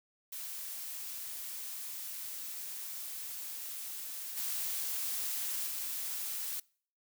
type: noise with level steps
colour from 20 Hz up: blue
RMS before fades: -42 / -36 / -38 dBFS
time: 0.32-6.6 s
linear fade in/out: 5 ms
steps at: 4.36 / 5.66 s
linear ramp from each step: 20 ms
effects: noise-tail reverb RT60 0.5 s tail -25 dB re dry